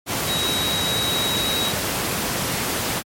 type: tone in noise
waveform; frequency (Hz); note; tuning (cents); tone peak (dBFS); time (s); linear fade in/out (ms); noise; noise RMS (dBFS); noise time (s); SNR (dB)
sine; 3828; A#7; +45; -22; 0.26-1.73; 50; pink; -23; 0.06-3.03; -2
effects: high-pass 100 Hz 12 dB/octave + MP3 64 kbps